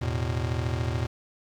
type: chord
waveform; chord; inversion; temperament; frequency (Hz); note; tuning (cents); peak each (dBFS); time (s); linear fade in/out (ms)
square; E suspended fourth; none; just; 82.41 / 109.88 / 123.61; E2 / A2 / B2; 0 / -2 / +2; -31; 0.01-1.07; 10
effects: low-pass 6000 Hz 12 dB/octave + 9-bit